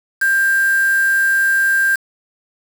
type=tone with quantisation; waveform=sine; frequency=1588 Hz; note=G6; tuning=22 cents sharp; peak=-12 dBFS; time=0.21-1.96 s; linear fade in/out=10 ms; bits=4; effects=none